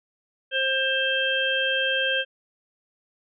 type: harmonic tone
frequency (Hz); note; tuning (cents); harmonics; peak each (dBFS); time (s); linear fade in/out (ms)
530; C5; +22; 1 / 3 / 5 / 6; -28 / -25 / -29 / -26; 0.51-2.25; 50
effects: none